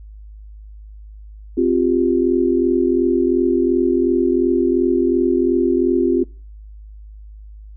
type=chord; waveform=sine; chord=C suspended fourth; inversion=none; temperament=equal; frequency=261.6 / 349.2 / 392 Hz; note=C4 / F4 / G4; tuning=0 / 0 / 0 cents; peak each=-18 / -16 / -20 dBFS; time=1.57-6.24 s; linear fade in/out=10 ms; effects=noise-tail reverb RT60 0.4 s tail -25 dB re dry + added 52 Hz sine -35 dBFS peak until 7.76 s

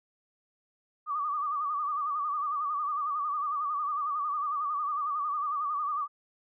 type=tone with vibrato; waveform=sine; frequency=1181 Hz; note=D6; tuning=9 cents sharp; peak=-28 dBFS; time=1.06-6.08 s; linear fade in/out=50 ms; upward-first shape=sine; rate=11 Hz; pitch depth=86 cents each way; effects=none

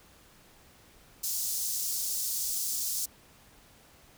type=high-pass noise; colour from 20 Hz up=pink; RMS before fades=-32 dBFS; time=1.23-3.06 s; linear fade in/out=10 ms; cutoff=5400 Hz; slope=24 dB/octave; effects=pink hiss -58 dBFS RMS until 4.17 s

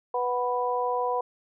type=harmonic tone; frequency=246.9 Hz; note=B3; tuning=in tune; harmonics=2 / 3 / 4; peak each=-28 / -30 / -28 dBFS; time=0.14-1.21 s; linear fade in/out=5 ms; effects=none

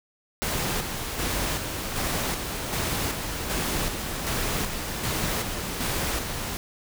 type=noise with tremolo; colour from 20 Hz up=pink; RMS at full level=-27 dBFS; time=0.42-6.57 s; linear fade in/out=0 ms; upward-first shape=square; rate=1.3 Hz; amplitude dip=40%; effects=none

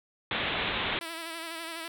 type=low-pass noise; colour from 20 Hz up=white; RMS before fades=-31 dBFS; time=0.31-0.99 s; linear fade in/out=2 ms; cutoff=3800 Hz; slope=96 dB/octave
type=tone with vibrato; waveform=5% pulse; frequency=329.6 Hz; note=E4; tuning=in tune; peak=-25 dBFS; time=1.01-1.88 s; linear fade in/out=2 ms; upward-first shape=sine; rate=12 Hz; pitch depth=44 cents each way
effects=none

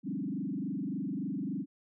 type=tone with frequency modulation; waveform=sine; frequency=233.1 Hz; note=A#3; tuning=in tune; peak=-32 dBFS; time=0.03-1.66 s; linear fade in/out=50 ms; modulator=23.5 Hz; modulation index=2.7; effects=none

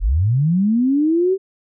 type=linear sweep; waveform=sine; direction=up; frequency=36.94 to 392 Hz; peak=-13 dBFS; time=0-1.38 s; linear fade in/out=50 ms; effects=none

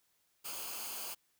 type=noise with comb filter; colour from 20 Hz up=white; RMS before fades=-42 dBFS; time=0.44-1.15 s; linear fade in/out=20 ms; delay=0.53 ms; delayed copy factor=-0.65; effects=white hiss -75 dBFS RMS until 1.39 s

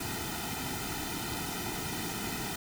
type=noise with comb filter; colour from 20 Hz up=pink; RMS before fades=-36 dBFS; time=0-2.56 s; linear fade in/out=5 ms; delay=1.8 ms; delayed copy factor=-0.85; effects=none

